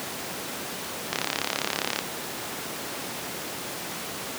click train, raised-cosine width 0.2 ms, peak -6 dBFS, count 31, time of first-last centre 1.13-1.99 s, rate 34.9 Hz, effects pink hiss -33 dBFS RMS until 4.38 s + high-pass 200 Hz 12 dB/octave

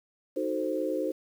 sine chord, D# diminished seventh, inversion none, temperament equal, 311.1 / 370 / 440 / 523.3 Hz, D#4 / F#4 / A4 / C5, 0 / 0 / 0 / 0 cents, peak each -32 / -34 / -35 / -31 dBFS, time 0.36-1.12 s, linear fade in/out 10 ms, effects 9-bit

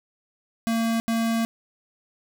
square tone bursts at uneven times, 227.8 Hz, A#3, 40 cents flat, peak -22 dBFS, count 2, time 0.67-1 / 1.08-1.45 s, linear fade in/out 0 ms, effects none

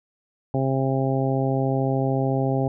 harmonic tone, 133.7 Hz, C3, 38 cents sharp, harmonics 1 / 2 / 3 / 4 / 5 / 6, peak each -23 / -26 / -28 / -29 / -30 / -31 dBFS, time 0.54-2.68 s, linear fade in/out 2 ms, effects none

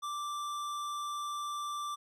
sine tone with hard clipping, 1174.7 Hz, D6, in tune, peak -37 dBFS, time 0.02-1.96 s, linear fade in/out 20 ms, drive 15 dB, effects none

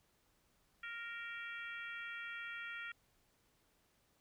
harmonic tone with a mistuned harmonic, 466.2 Hz, A#4, in tune, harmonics 3 / 4 / 5 / 6 / 7, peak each -47 / -48 / -50 / -55 / -56 dBFS, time 0.83-2.92 s, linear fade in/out 5 ms, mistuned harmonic 6, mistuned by -42 cents, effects pink hiss -75 dBFS RMS until 4.2 s

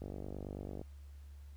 click train, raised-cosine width 2 ms, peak -30 dBFS, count 40, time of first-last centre 0.02-0.814 s, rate 49.1 Hz, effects added 71 Hz sine -49 dBFS peak until 1.56 s + pink hiss -70 dBFS RMS until 1.56 s

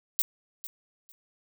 violet noise with echo, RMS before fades -25 dBFS, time 0.19-0.22 s, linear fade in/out 0 ms, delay 450 ms, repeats 2, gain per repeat -14 dB, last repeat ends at 1.12 s, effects none

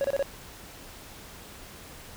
triangle tone bursts, 554.4 Hz, C#5, in tune, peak -21 dBFS, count 4, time 0.01-0.226 s, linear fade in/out 0 ms, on 33 ms, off 28 ms, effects pink hiss -46 dBFS RMS until 2.16 s

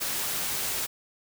white noise, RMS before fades -30 dBFS, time 0-0.87 s, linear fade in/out 20 ms, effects none

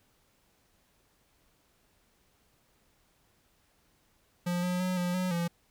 square tone with pitch steps, 176.3 / 180 / 183.4 / 177.6 / 183.5 / 171.1 Hz, F3 / F#3 / F#3 / F3 / F#3 / F3, +17 / -47 / -15 / +29 / -14 / -35 cents, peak -29 dBFS, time 4.46-5.48 s, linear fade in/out 10 ms, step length 170 ms, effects pink hiss -69 dBFS RMS until 5.7 s

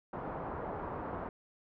white low-pass noise, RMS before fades -40 dBFS, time 0.13-1.29 s, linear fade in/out 2 ms, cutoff 1100 Hz, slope 24 dB/octave, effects none

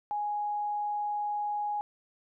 sine tone, 830.6 Hz, G#5, in tune, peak -29 dBFS, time 0.11-1.81 s, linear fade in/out 0 ms, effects none

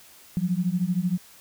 sine beating tone pair, 173.2 / 186.2 Hz, F3 / F#3, -14 / +11 cents, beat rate 13 Hz, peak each -25 dBFS, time 0.37-1.18 s, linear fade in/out 0 ms, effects white hiss -51 dBFS RMS until 1.4 s

